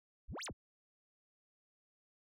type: exponential two-way sweep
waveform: sine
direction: up then down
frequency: 30.87 to 9956 to 30.87 Hz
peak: -40 dBFS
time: 0.28-0.53 s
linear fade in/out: 20 ms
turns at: 0.45 s
effects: tanh soft clip ceiling -41 dBFS